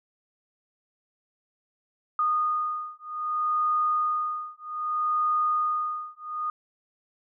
sine beating tone pair, 1230 / 1230.63 Hz, D#6 / D#6, -20 / -19 cents, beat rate 0.63 Hz, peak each -27 dBFS, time 2.19-6.5 s, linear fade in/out 2 ms, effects none

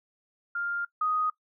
sine tone pair in turn, 1400 / 1247.3 Hz, F6 / D#6, +4 / +4 cents, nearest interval major second, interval 200 cents, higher first, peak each -28 / -24 dBFS, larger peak second, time 0.55-0.85 / 1.01-1.3 s, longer first, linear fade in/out 5 ms, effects noise-tail reverb RT60 0.1 s tail -21 dB re dry

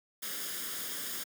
white noise with comb filter, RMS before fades -38 dBFS, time 0.22-1.24 s, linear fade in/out 10 ms, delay 0.59 ms, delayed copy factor +0.6, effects high-pass 200 Hz 12 dB/octave

